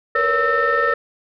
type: tone cluster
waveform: sine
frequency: 461.2 / 481.5 / 563 / 1312 / 1814 Hz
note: A#4 / B4 / C#5 / E6 / A#6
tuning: -19 / -44 / +27 / -9 / -48 cents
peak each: -25 / -22 / -22 / -18 / -19 dBFS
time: 0.15-0.94 s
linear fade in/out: 5 ms
effects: tanh soft clip ceiling -9 dBFS